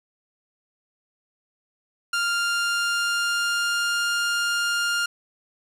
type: tone with pitch glide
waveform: sawtooth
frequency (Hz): 1396.9 to 1405.8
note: F6 to F6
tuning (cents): 0 to +11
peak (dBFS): -18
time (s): 2.13-5.06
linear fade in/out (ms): 5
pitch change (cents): +11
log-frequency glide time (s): 2.29-4.08
effects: low-pass 10000 Hz 12 dB/octave + 8-bit